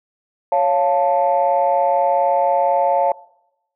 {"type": "chord", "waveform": "sine", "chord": "Db augmented", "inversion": "none", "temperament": "equal", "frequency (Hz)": [554.4, 698.5, 880], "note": ["Db5", "F5", "A5"], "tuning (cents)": [0, 0, 0], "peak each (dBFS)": -17, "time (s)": [0.52, 3.12], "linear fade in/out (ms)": 2, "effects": ["noise-tail reverb RT60 0.8 s tail -21 dB re dry", "tanh soft clip ceiling -6 dBFS"]}